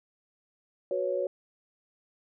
sine chord, F# suspended fourth, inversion none, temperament equal, 370 / 493.9 / 554.4 Hz, F#4 / B4 / C#5, 0 / 0 / 0 cents, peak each -33 / -33 / -29 dBFS, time 0.91-1.27 s, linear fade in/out 2 ms, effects none

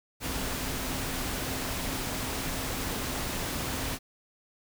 sine tone in noise, 261.6 Hz, C4, in tune, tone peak -42 dBFS, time 0.2-3.99 s, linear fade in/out 50 ms, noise pink, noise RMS -33 dBFS, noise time 0.2-3.99 s, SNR -12 dB, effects none

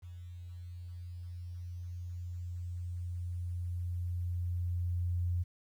sine tone with level ramp, 88 Hz, F2, 14 cents sharp, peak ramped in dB -44 to -29 dBFS, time 0.02-5.44 s, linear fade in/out 20 ms, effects 11-bit

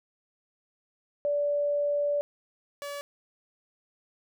sine / sawtooth tone pair in turn, 580 / 572 Hz, D5 / D5, -22 / -46 cents, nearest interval unison, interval 24 cents, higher first, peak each -24 / -31 dBFS, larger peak first, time 1.25-2.21 / 2.82-3.01 s, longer first, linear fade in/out 0 ms, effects none

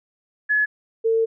sine tone pair in turn, 1702 / 450.8 Hz, G#6 / A4, +42 / +42 cents, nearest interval octave + major seventh, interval 2300 cents, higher first, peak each -16 dBFS, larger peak neither, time 0.49-0.66 / 1.04-1.26 s, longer second, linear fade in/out 20 ms, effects none

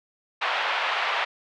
pink band-pass noise, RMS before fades -26 dBFS, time 0.41-1.25 s, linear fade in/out 10 ms, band 720 to 3300 Hz, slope 24 dB/octave, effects none

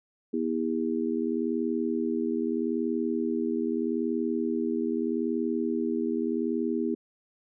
harmonic tone, 80.8 Hz, E2, 34 cents flat, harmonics 3 / 4 / 5, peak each -29 / -30 / -31 dBFS, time 0.33-6.95 s, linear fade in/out 10 ms, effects none

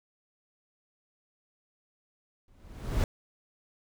brown noise with exponential growth, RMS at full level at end -23 dBFS, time 2.48-3.04 s, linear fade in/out 1 ms, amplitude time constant 120 ms, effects none

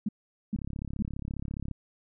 sine tone bursts, 210 Hz, G#3, 19 cents sharp, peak -26 dBFS, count 3, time 0.06-1.024 s, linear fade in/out 5 ms, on 28 ms, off 440 ms
click train, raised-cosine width 5 ms, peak -23 dBFS, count 41, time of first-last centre 0.56-1.713 s, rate 34.7 Hz
effects none

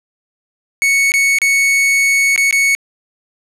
45% pulse tone with dropouts, 2217 Hz, C#7, in tune, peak -10 dBFS, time 0.82-2.75 s, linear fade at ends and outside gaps 0 ms, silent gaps 1.119-1.139 / 1.386-1.417 / 2.361-2.377 / 2.51-2.526 s, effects low-pass 11000 Hz 12 dB/octave

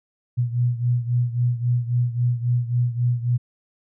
sine beating tone pair, 120.6 / 124.3 Hz, B2 / B2, -41 / +12 cents, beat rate 3.7 Hz, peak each -20 / -24 dBFS, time 0.37-3.38 s, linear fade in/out 20 ms, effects none

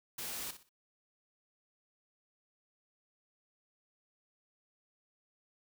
white noise with echo, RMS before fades -41 dBFS, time 0.18-0.51 s, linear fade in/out 5 ms, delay 61 ms, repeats 3, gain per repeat -11 dB, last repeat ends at 0.693 s, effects none

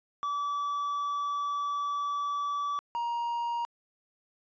triangle tone pair in turn, 1152 / 942.5 Hz, D6 / A#5, -34 / +19 cents, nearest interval minor third, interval 347 cents, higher first, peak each -27 dBFS, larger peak neither, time 0.23-2.79 / 2.95-3.65 s, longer first, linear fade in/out 0 ms, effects resampled to 16000 Hz

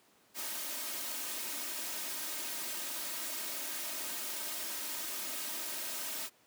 white noise with comb filter, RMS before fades -39 dBFS, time 0.34-6.3 s, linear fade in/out 50 ms, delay 3.2 ms, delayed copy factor +0.65, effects pink hiss -66 dBFS RMS until 6.46 s + high-pass 200 Hz 12 dB/octave

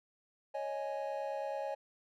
triangle chord, C# suspended second, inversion none, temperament just, 554.4 / 623.7 / 831.5 Hz, C#5 / D#5 / G#5, 0 / +4 / +2 cents, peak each -37 / -39 / -39 dBFS, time 0.54-1.75 s, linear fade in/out 10 ms, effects none

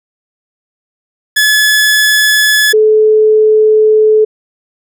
sawtooth / sine tone pair in turn, 1712 / 431.8 Hz, A6 / A4, -48 / -33 cents, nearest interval 2 octaves, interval 2385 cents, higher first, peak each -3 / -4 dBFS, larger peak first, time 1.36-2.73 / 2.73-4.25 s, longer second, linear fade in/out 10 ms, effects none

